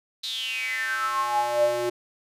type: tone with high-pass filter sweep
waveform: square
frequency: 120 Hz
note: B2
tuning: 49 cents flat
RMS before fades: -26 dBFS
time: 0.23-1.9 s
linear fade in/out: 10 ms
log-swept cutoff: 4000 to 410 Hz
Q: 9.9
effects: resampled to 32000 Hz